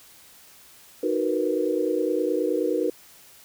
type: chord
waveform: sine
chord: B major seventh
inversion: first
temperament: equal with one note detuned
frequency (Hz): 311.1 / 370 / 464.3 / 493.9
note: D#4 / F#4 / A#4 / B4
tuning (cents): 0 / 0 / -7 / 0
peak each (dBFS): -27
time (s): 1.03-2.9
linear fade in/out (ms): 5
effects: white hiss -51 dBFS RMS until 3.44 s